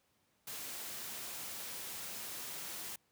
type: noise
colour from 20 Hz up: white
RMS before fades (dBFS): -44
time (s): 0.47-2.96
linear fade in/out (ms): 5
effects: pink hiss -75 dBFS RMS until 3.11 s + high-pass 80 Hz 12 dB/octave